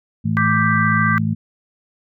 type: harmonic tone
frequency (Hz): 54.2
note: A1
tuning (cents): -25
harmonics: 2 / 3 / 4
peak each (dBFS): -21 / -21 / -21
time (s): 0.24-1.35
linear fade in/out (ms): 20
type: chord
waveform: sine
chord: G major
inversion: second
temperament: equal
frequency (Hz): 1174.7 / 1568 / 1975.5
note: D6 / G6 / B6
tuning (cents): 0 / 0 / 0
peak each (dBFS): -19 / -19 / -23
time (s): 0.37-1.18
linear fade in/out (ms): 0
effects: none